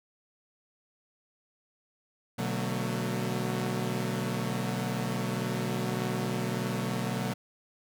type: chord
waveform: sawtooth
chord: B minor seventh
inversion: none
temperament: equal with one note detuned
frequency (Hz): 123.47 / 146.83 / 185 / 225.1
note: B2 / D3 / F#3 / A3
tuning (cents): 0 / 0 / 0 / +40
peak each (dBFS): -30 / -34 / -30 / -31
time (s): 2.38-7.34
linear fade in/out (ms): 10
effects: none